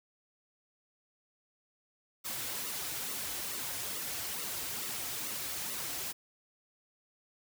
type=noise with flanger; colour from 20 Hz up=white; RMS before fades=-38 dBFS; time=2.24-6.13 s; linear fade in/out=20 ms; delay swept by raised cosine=1.2 to 5.1 ms; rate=2.3 Hz; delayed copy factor=-0.65; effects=none